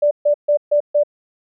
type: tone bursts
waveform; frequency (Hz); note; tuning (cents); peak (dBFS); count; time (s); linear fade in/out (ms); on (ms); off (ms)
sine; 587.3; D5; 0; -11; 5; 0.02-1.035; 10; 91; 140
effects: none